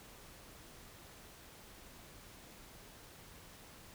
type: silence
effects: pink hiss -56 dBFS RMS until 3.94 s